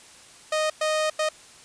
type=tone bursts at uneven times; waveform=sawtooth; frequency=620 Hz; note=D#5; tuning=6 cents flat; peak=-18 dBFS; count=3; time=0.52-0.7 / 0.81-1.1 / 1.19-1.29 s; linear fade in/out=5 ms; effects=white hiss -49 dBFS RMS until 1.64 s + resampled to 22050 Hz